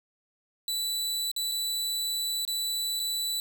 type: tone with dropouts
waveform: sawtooth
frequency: 3967 Hz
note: B7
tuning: 7 cents sharp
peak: -25 dBFS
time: 0.68-3.4 s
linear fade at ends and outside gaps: 1 ms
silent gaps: 1.315-1.363 / 1.515-1.519 / 2.451-2.477 / 2.995-2.999 s
effects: none